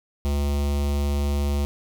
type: tone with notch filter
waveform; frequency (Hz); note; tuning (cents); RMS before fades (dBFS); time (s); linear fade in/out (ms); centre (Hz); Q
square; 71.5; D2; -46; -23; 0.25-1.65; 0; 1600; 1.3
effects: none